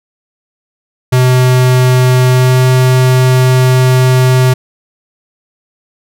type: tone with pitch glide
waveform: square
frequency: 127.2 to 128.31 Hz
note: C3 to C3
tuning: -48 to -33 cents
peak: -6 dBFS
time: 1.12-4.54 s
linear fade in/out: 10 ms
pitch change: +15 cents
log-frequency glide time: 2.3-2.61 s
effects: none